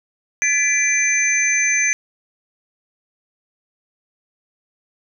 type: tone cluster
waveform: sine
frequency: 1710 / 1999 / 2359 / 6160 Hz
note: A6 / B6 / D7 / G8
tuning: -50 / +20 / +7 / -31 cents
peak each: -24 / -22 / -19 / -19 dBFS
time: 0.42-1.93 s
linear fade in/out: 0 ms
effects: none